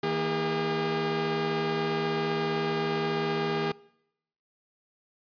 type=tone cluster; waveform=sawtooth; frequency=160.3 / 232.9 / 404.8 Hz; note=E3 / A#3 / G#4; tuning=-48 / -1 / -44 cents; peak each=-29 / -31 / -24 dBFS; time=0.03-3.72 s; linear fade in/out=5 ms; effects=noise-tail reverb RT60 0.8 s tail -23 dB re dry + resampled to 11025 Hz